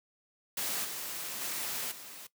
white noise with level steps, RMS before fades -34 / -39 / -36 / -47 dBFS, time 0.57-2.27 s, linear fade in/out 5 ms, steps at 0.84 / 1.41 / 1.91 s, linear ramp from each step 10 ms, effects noise-tail reverb RT60 0.1 s tail -18 dB re dry + high-pass 150 Hz 12 dB/octave

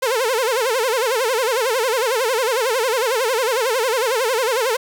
sawtooth tone with vibrato, 482.5 Hz, B4, 40 cents flat, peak -13 dBFS, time 0.02-4.77 s, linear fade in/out 10 ms, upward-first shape sine, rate 11 Hz, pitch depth 190 cents each way, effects none

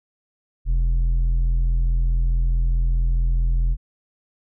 square tone with low-pass filter, 42.34 Hz, E1, 47 cents sharp, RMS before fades -19 dBFS, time 0.65-3.77 s, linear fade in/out 50 ms, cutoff 85 Hz, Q 1.7, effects none

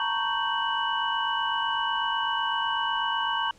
sine tone cluster, 901 / 949 / 1108 / 1560 / 2954 Hz, A5 / A#5 / C#6 / G6 / F#7, +41 / +31 / -1 / -9 / -3 cents, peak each -31 dBFS, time 0-3.51 s, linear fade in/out 2 ms, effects pink hiss -57 dBFS RMS until 3.58 s + low-pass 8000 Hz 12 dB/octave

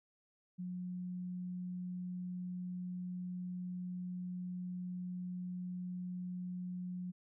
sine tone, 180.4 Hz, F#3, 44 cents flat, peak -39 dBFS, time 0.58-7.12 s, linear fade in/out 20 ms, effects none

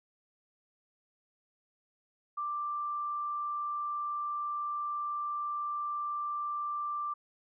sine tone, 1179 Hz, D6, 6 cents sharp, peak -32 dBFS, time 2.37-7.14 s, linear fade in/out 10 ms, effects none

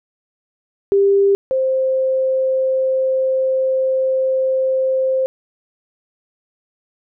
sine tone pair in turn, 397 / 524.6 Hz, G4 / C5, +22 / +4 cents, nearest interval perfect fourth, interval 482 cents, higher second, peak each -10 / -14 dBFS, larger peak first, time 0.92-1.35 / 1.51-5.26 s, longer second, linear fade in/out 0 ms, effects none

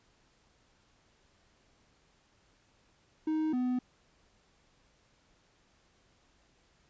triangle tone pair in turn, 312.9 / 250.6 Hz, D#4 / B3, +10 / +25 cents, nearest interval major third, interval 385 cents, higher first, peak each -26 dBFS, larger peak neither, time 3.27-3.53 / 3.53-3.79 s, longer neither, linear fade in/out 5 ms, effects pink hiss -68 dBFS RMS until 6.89 s + resampled to 16000 Hz

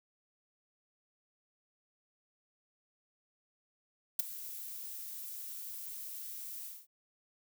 violet noise with ADSR envelope, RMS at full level -26 dBFS, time 4.19-6.87 s, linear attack 5 ms, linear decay 14 ms, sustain -18 dB, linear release 220 ms, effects none

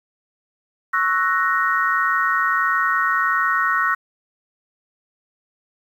sine chord, F# dominant seventh, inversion second, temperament equal, 1108.7 / 1318.5 / 1480 / 1864.7 Hz, C#6 / E6 / F#6 / A#6, 0 / 0 / 0 / 0 cents, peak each -22 dBFS, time 0.93-3.95 s, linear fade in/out 10 ms, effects 8-bit

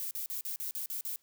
violet noise bursts, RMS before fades -37 dBFS, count 8, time 0-1.16 s, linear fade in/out 0 ms, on 110 ms, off 40 ms, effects white hiss -71 dBFS RMS until 1.22 s

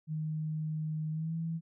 sine tone with pitch glide, 155.56 to 164.05 Hz, D#3 to E3, 0 to -8 cents, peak -32 dBFS, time 0.07-1.61 s, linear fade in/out 50 ms, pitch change +92 cents, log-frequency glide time 1.11-1.35 s, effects none

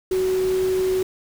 sine tone in noise, 373.7 Hz, F#4, 17 cents sharp, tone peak -18 dBFS, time 0.11-1.03 s, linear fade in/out 5 ms, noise pink, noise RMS -35 dBFS, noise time 0.11-1.03 s, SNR +14 dB, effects none

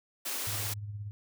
white high-pass noise, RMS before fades -35 dBFS, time 0.25-0.74 s, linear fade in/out 10 ms, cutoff 230 Hz, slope 48 dB/octave
sine tone with tremolo, 103.3 Hz, G#2, 9 cents flat, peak -34 dBFS, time 0.47-1.11 s, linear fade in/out 0 ms, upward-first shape triangle, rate 17 Hz, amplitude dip 55%
effects none

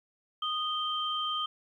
sine tone pair together, 1239 / 3138 Hz, D#6 / G7, -8 / +1 cents, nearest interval octave + major third, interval 1609 cents, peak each -32 / -32 dBFS, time 0.42-1.46 s, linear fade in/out 5 ms, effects 11-bit

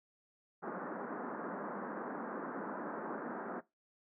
pink band-pass noise, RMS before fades -42 dBFS, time 0.62-3.61 s, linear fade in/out 20 ms, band 190 to 1600 Hz, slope 48 dB/octave, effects noise-tail reverb RT60 0.2 s tail -19 dB re dry

